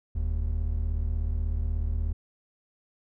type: tone pair together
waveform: triangle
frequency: 41.29 / 77.78 Hz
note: E1 / D#2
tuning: +4 / 0 cents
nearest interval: major seventh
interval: 1096 cents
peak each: -26 dBFS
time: 0.15-2.13 s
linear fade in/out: 10 ms
effects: none